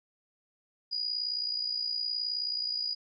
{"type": "tone with amplitude modulation", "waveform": "sine", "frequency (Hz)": 4901, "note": "D#8", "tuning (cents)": -27, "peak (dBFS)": -27, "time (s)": [0.91, 2.95], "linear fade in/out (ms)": 20, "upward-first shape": "sine", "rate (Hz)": 59.1, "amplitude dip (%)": 65, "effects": []}